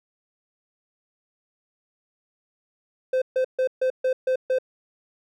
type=tone bursts; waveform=triangle; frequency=516 Hz; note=C5; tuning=24 cents flat; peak=-17 dBFS; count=7; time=3.13-4.586 s; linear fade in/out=5 ms; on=88 ms; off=140 ms; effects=none